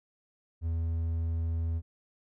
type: tone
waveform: triangle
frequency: 82.41 Hz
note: E2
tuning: in tune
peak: -26 dBFS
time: 0.61-1.82 s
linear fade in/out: 50 ms
effects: none